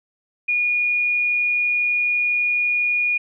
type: tone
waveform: sine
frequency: 2442 Hz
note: D#7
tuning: 33 cents flat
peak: -17 dBFS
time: 0.48-3.18 s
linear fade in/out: 10 ms
effects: none